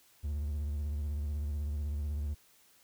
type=tone with vibrato; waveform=triangle; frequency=73.42 Hz; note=D2; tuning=in tune; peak=-30 dBFS; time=0.23-2.35 s; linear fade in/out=20 ms; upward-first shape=triangle; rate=16 Hz; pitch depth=98 cents each way; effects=white hiss -64 dBFS RMS until 2.83 s